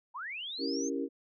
sine linear sweep, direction up, 870 to 6520 Hz, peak -37 dBFS, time 0.14-0.9 s, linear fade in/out 20 ms
sine chord, C# diminished seventh, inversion none, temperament equal, 277.2 / 329.6 / 392 / 466.2 Hz, C#4 / E4 / G4 / Bb4, 0 / 0 / 0 / 0 cents, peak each -34 / -38 / -38 / -38 dBFS, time 0.58-1.09 s, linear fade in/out 50 ms
effects none

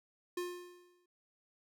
square tone with exponential decay, 355.1 Hz, F4, 29 cents sharp, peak -35 dBFS, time 0.37-1.06 s, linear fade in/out 5 ms, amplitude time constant 150 ms, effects none

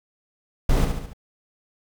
brown noise with echo, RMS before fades -18 dBFS, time 0.69-0.85 s, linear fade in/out 5 ms, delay 71 ms, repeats 4, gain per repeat -5 dB, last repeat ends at 1.134 s, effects none

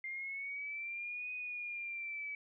sine linear two-way sweep, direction up then down, 2100 to 2496 to 2284 Hz, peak -39 dBFS, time 0.04-2.35 s, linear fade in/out 2 ms, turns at 1.32 s, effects none

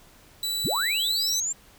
sawtooth tone, 3951 Hz, B7, in tune, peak -23 dBFS, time 0.43-1.4 s, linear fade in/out 2 ms
sine linear sweep, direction up, 34.85 to 7459 Hz, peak -25 dBFS, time 0.64-1.53 s, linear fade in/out 10 ms
effects pink hiss -54 dBFS RMS until 1.78 s

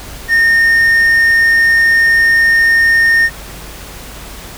triangle tone, 1832 Hz, A#6, 31 cents flat, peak -5 dBFS, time 0.28-3.3 s, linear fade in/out 50 ms, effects added 50 Hz sine -33 dBFS peak until 4.57 s + pink hiss -31 dBFS RMS until 4.57 s

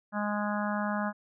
harmonic tone, 207.7 Hz, G#3, in tune, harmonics 1 / 3 / 4 / 5 / 6 / 7 / 8, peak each -31 / -36 / -37 / -38 / -39 / -39 / -40 dBFS, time 0.12-1.13 s, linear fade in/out 50 ms, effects none

